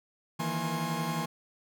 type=tone cluster; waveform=40% pulse; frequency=155.4 / 166.7 / 235 / 831 / 1069 Hz; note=D#3 / E3 / A#3 / G#5 / C6; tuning=-2 / +20 / +14 / +1 / +37 cents; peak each=-37 / -33 / -37 / -37 / -37 dBFS; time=0.39-1.26 s; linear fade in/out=10 ms; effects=none